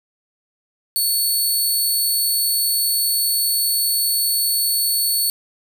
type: tone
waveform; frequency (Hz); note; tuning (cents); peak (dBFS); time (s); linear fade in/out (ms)
10% pulse; 4435; C#8; 0; -10; 0.96-5.3; 0
effects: 7-bit